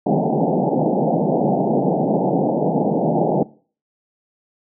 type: band-pass noise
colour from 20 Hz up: pink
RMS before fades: -18 dBFS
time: 0.06-3.43 s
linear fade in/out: 5 ms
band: 140 to 850 Hz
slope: 96 dB/octave
effects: noise-tail reverb RT60 0.4 s tail -20 dB re dry